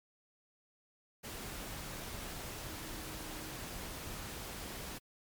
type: tone in noise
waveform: sine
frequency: 314.1 Hz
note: D#4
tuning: 16 cents sharp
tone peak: -52 dBFS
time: 2.67-3.58 s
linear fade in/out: 20 ms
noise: pink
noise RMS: -44 dBFS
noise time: 1.23-4.99 s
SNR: -11 dB
effects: MP3 96 kbps